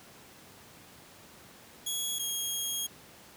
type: tone pair in turn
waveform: 15% pulse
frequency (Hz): 3338 / 3269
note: G#7 / G#7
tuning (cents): +8 / -28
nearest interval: unison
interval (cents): 36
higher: first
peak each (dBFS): -24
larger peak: neither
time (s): 1.86-2.19 / 2.19-2.87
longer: second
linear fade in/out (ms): 10
effects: pink hiss -53 dBFS RMS until 3.36 s + high-pass 100 Hz 12 dB/octave